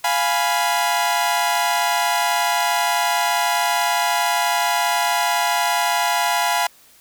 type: chord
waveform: sawtooth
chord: F diminished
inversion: none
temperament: equal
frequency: 698.5 / 830.6 / 987.8 Hz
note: F5 / Ab5 / Cb6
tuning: 0 / 0 / 0 cents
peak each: -18 dBFS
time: 0.04-6.67 s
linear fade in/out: 5 ms
effects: white hiss -51 dBFS RMS until 7 s